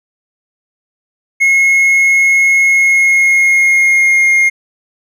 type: tone with pitch glide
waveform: triangle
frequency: 2168 to 2132 Hz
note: C#7 to C7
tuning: -39 to +32 cents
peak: -5 dBFS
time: 1.4-4.5 s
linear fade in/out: 20 ms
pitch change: -29 cents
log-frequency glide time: 2.63-4.32 s
effects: none